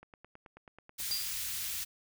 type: click train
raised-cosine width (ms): 0.5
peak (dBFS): -36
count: 11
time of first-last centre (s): 0.03-1.11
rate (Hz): 9.26
type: band-stop noise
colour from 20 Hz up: white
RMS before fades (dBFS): -37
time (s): 0.98-1.85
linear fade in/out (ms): 20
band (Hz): 110 to 2000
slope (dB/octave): 12
type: tone with exponential decay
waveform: sine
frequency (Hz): 4776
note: D8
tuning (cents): +28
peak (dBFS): -29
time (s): 1.11-1.44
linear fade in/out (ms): 5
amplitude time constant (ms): 71
effects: none